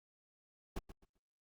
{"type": "noise with echo", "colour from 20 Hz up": "brown", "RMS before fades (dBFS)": -38, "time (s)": [0.76, 0.79], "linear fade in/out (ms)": 5, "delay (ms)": 130, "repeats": 3, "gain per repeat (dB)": -12, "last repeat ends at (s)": 1.18, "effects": ["Opus 48 kbps"]}